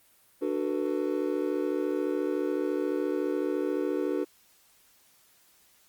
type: chord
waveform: triangle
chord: B minor seventh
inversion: first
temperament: just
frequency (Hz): 296.3 / 370.4 / 444.5 / 493.9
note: D4 / F#4 / A4 / B4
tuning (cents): +15 / +2 / +18 / 0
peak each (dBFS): -29 / -29 / -32 / -32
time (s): 0.41-4.25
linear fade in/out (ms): 20
effects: white hiss -62 dBFS RMS until 5.88 s + Opus 32 kbps